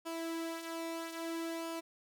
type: tone with flanger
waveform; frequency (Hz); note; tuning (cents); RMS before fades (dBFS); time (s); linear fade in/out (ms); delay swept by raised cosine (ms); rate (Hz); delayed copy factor
sawtooth; 330; E4; +2; -40; 0.05-1.81; 20; 0.5 to 3.7; 0.61; -0.5
effects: none